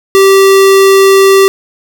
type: tone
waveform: square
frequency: 389 Hz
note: G4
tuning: 13 cents flat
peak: -3 dBFS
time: 0.15-1.48 s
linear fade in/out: 0 ms
effects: none